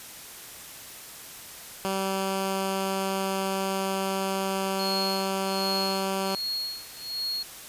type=tone; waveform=10% pulse; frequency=192.8 Hz; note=G3; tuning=28 cents flat; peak=-18 dBFS; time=1.85-6.35 s; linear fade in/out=0 ms
type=tone with tremolo; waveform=triangle; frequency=4307 Hz; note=C8; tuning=49 cents sharp; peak=-26 dBFS; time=4.79-7.43 s; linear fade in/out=5 ms; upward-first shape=sine; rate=1.3 Hz; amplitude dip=95%
effects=white hiss -43 dBFS RMS until 7.68 s + resampled to 32000 Hz